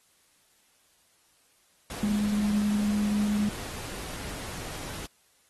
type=tone in noise; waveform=sine; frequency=207.7 Hz; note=G#3; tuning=in tune; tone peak=-23 dBFS; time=2.03-3.49 s; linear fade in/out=2 ms; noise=pink; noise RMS=-39 dBFS; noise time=1.9-5.06 s; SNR=+13 dB; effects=white hiss -65 dBFS RMS until 5.49 s + AAC 32 kbps